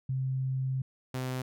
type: tone pair in turn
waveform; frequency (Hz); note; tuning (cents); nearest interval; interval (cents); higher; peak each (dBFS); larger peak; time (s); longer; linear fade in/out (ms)
sine / sawtooth; 131.6 / 128.52; C3 / C3; +10 / -31; unison; 41; first; -28; neither; 0.09-0.82 / 1.14-1.42; first; 5
effects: none